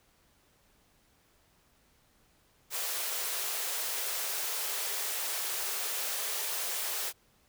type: high-pass noise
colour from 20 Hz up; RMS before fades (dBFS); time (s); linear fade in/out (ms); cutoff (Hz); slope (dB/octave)
white; -34; 2.7-7.13; 50; 370; 96
effects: pink hiss -67 dBFS RMS until 7.48 s